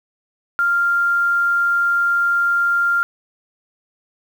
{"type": "tone", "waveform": "sine", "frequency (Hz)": 1394, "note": "F6", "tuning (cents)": -4, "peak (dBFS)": -14, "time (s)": [0.59, 3.03], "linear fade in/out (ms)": 0, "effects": ["7-bit"]}